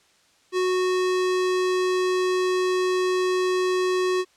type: tone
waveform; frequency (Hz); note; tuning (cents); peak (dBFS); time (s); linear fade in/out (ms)
square; 368; F#4; -9; -21; 0.52-4.25; 50
effects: white hiss -60 dBFS RMS until 4.36 s + low-pass 7000 Hz 12 dB/octave